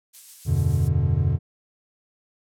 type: noise with tremolo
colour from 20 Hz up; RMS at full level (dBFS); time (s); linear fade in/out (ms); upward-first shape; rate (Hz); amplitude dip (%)
violet; -37; 0.13-0.89; 20; sine; 7; 30
type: chord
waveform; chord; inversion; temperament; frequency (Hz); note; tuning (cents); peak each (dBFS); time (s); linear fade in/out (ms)
triangle; E minor seventh; none; equal with one note detuned; 82.41 / 95.76 / 123.47 / 146.83; E2 / G2 / B2 / D3; 0 / -40 / 0 / 0; -22; 0.45-1.39; 50
effects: low-pass 10000 Hz 12 dB/octave